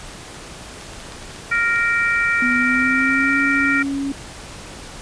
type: clicks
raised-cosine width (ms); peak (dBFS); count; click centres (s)
0.2; -20; 8; 0.812 / 0.935 / 1.003 / 1.122 / 1.227 / 1.362 / 1.553 / 1.76
type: harmonic tone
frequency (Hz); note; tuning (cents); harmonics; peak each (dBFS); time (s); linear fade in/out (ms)
466.2; A#4; 0; 3 / 4 / 5; -19 / -20 / -21; 1.51-3.83; 10
type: tone with pitch glide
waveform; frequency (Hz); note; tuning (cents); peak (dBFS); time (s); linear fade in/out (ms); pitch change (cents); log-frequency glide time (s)
sine; 246.9 to 277.1; B3 to C#4; 0 to -1; -20; 2.42-4.12; 2; +199; 2.56-3.38
effects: pink hiss -36 dBFS RMS until 5.01 s + resampled to 22050 Hz